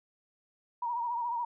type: tone with vibrato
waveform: sine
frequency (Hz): 950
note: A#5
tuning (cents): +33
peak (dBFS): -30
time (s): 0.82-1.45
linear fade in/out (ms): 5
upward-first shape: triangle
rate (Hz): 14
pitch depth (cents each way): 70
effects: none